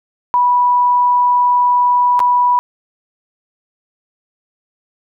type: tone with dropouts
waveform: sine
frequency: 981 Hz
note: B5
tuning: 12 cents flat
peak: -9 dBFS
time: 0.34-2.59 s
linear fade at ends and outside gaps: 0 ms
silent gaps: 2.193-2.202 s
effects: none